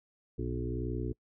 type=harmonic tone with a mistuned harmonic; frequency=61.4 Hz; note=B1; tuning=9 cents flat; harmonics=1 / 2 / 4 / 5 / 6 / 7; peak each=-37 / -37 / -41 / -41 / -40 / -42 dBFS; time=0.38-1.13 s; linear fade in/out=10 ms; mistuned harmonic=2; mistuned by=-21 cents; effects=noise-tail reverb RT60 0.1 s tail -26 dB re dry